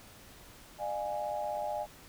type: chord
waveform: sine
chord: D diminished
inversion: none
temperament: equal with one note detuned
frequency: 602.4 / 698.5 / 830.6 Hz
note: D5 / F5 / Ab5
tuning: +44 / 0 / 0 cents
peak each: -36 / -39 / -36 dBFS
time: 0.78-1.87 s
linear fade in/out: 50 ms
effects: pink hiss -54 dBFS RMS until 2.08 s